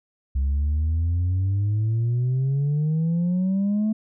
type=exponential sweep; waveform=sine; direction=up; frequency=66.2 to 219.6 Hz; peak=-17 dBFS; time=0.35-3.93 s; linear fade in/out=10 ms; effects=tanh soft clip ceiling -18 dBFS